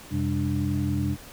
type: tone cluster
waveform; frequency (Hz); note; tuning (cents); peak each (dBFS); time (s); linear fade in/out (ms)
sine; 89.2 / 129.8 / 200.8 / 295.5; F2 / C3 / G3 / D4; +37 / -13 / +42 / +11; -28 / -28 / -30 / -29; 0.1-1.17; 50
effects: pink hiss -45 dBFS RMS until 1.32 s